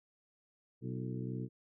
harmonic tone with a mistuned harmonic, 62.8 Hz, B1, 30 cents sharp, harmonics 2 / 3 / 4 / 5 / 6 / 7, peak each -39 / -43 / -45 / -47 / -49 / -50 dBFS, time 0.81-1.49 s, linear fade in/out 50 ms, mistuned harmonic 6, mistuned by -72 cents, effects none

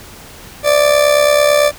40% pulse tone with amplitude modulation, 587.3 Hz, D5, in tune, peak -5 dBFS, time 0.63-1.72 s, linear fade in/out 50 ms, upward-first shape sine, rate 69 Hz, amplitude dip 60%, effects pink hiss -36 dBFS RMS until 1.78 s

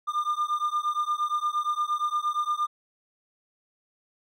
triangle beating tone pair, 1200 / 1208.6 Hz, D6 / D6, +37 / +49 cents, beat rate 8.6 Hz, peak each -26 dBFS, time 0.07-2.67 s, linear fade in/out 20 ms, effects none

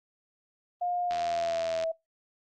sine tone with pitch glide, 710 to 651.1 Hz, F5 to E5, +28 to -22 cents, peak -27 dBFS, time 0.81-1.92 s, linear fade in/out 10 ms, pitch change -150 cents, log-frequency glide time 1.06-1.78 s
click train, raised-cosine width 0.2 ms, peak -21 dBFS, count 61, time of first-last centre 1.11-1.837 s, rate 82.5 Hz
effects noise-tail reverb RT60 0.2 s tail -24 dB re dry + Opus 32 kbps

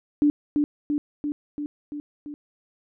sine tone with echo, 293.7 Hz, D4, in tune, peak -15 dBFS, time 0.22-0.3 s, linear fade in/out 0 ms, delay 340 ms, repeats 6, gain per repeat -3 dB, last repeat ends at 2.34 s, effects none

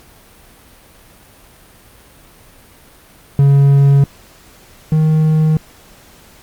triangle tone pair in turn, 139.7 / 156.33 Hz, C#3 / D#3, +14 / +9 cents, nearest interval major second, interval 195 cents, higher second, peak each -4 / -7 dBFS, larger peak first, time 3.39-4.04 / 4.92-5.57 s, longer neither, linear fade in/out 2 ms, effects pink hiss -44 dBFS RMS until 6.42 s + Opus 48 kbps

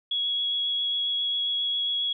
sine tone with vibrato, 3340 Hz, G#7, 9 cents sharp, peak -24 dBFS, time 0.11-2.13 s, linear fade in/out 5 ms, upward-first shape sine, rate 7.4 Hz, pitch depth 9 cents each way, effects none

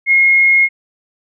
sine tone, 2153 Hz, C7, 49 cents sharp, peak -7 dBFS, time 0.06-0.69 s, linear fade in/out 50 ms, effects none

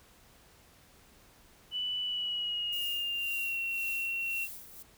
sine tone with pitch glide, 2976 to 2729 Hz, F#7 to F7, +9 to -41 cents, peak -31 dBFS, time 1.71-4.48 s, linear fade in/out 50 ms, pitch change -150 cents, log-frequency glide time 2.01-3.59 s
violet noise with tremolo, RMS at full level -42 dBFS, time 2.72-4.83 s, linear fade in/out 10 ms, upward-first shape sine, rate 1.9 Hz, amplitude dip 70%
effects pink hiss -60 dBFS RMS until 4.97 s

